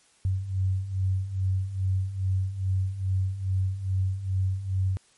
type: beating tone pair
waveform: sine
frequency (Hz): 93.1 / 95.5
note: F#2 / G2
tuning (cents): +11 / -45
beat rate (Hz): 2.4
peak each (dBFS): -30 / -25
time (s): 0.25-4.97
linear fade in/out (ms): 0
effects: white hiss -61 dBFS RMS until 5.17 s + MP3 48 kbps